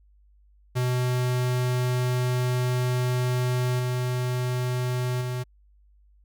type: tone with level steps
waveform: square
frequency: 125.2 Hz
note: B2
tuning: 24 cents sharp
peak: -23 / -25 / -28 dBFS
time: 0.75-5.44 s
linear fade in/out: 20 ms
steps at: 3.79 / 5.21 s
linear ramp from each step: 5 ms
effects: added 50 Hz sine -55 dBFS peak until 6.24 s